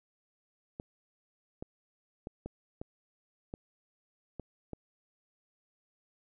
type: clicks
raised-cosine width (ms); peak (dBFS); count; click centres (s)
2; -26; 8; 0.799 / 1.625 / 2.271 / 2.46 / 2.815 / 3.539 / 4.397 / 4.733
effects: none